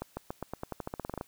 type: accelerating click train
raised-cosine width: 1 ms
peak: -21 dBFS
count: 16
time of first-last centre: 0.02-1.211 s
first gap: 150 ms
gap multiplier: 0.9
effects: white hiss -63 dBFS RMS until 1.27 s